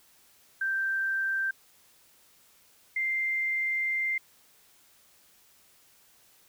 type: tone pair in turn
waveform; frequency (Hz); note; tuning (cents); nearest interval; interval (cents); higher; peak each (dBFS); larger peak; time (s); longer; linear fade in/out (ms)
sine; 1568 / 2093; G6 / C7; 0 / 0; perfect fourth; 500; second; -26; neither; 0.61-1.51 / 2.96-4.18; second; 5
effects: white hiss -61 dBFS RMS until 6.48 s